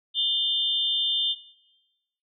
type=tone cluster; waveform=sine; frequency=2920 / 3176 / 3564 Hz; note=F#7 / G7 / A7; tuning=-24 / +22 / +22 cents; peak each=-32 / -27 / -23 dBFS; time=0.14-1.36 s; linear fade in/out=50 ms; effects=noise-tail reverb RT60 1.0 s tail -19 dB re dry